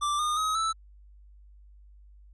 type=tone with pitch steps; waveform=square; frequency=1174.7 / 1220.3 / 1267.8 / 1317 Hz; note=D6 / D#6 / D#6 / E6; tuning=0 / -34 / +32 / -2 cents; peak=-26 dBFS; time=0.01-0.73 s; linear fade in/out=20 ms; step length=180 ms; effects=added 50 Hz sine -50 dBFS peak until 2.33 s + resampled to 24000 Hz